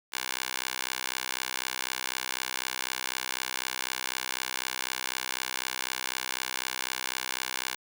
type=tone with high-pass filter; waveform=10% pulse; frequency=64 Hz; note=C2; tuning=38 cents flat; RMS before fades=-34 dBFS; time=0.12-7.76 s; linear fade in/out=20 ms; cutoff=1500 Hz; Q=0.59; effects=none